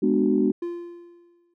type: chord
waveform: sine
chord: G# half-diminished seventh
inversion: none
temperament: just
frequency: 207.7 / 249.2 / 299 / 373.8 Hz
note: G#3 / B3 / D4 / F#4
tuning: 0 / +16 / +31 / +18 cents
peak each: -23 dBFS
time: 0.02-0.52 s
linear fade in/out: 10 ms
type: tone with exponential decay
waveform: triangle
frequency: 345.8 Hz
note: F4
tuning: 17 cents flat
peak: -23 dBFS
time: 0.62-1.54 s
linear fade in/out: 5 ms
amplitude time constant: 200 ms
effects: tanh soft clip ceiling -7 dBFS